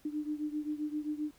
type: beating tone pair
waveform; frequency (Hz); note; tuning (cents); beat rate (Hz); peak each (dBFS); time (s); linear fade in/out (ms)
sine; 298.8 / 306.4; D4 / D#4; +30 / -27; 7.6; -35 / -38; 0.05-1.31; 5
effects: pink hiss -64 dBFS RMS until 1.38 s